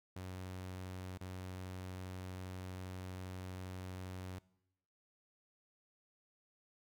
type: tone with dropouts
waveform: sawtooth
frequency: 92.5 Hz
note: F#2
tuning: in tune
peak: -40 dBFS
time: 0.16-4.39 s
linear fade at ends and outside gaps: 5 ms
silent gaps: 1.177-1.209 s
effects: noise-tail reverb RT60 0.9 s tail -22 dB re dry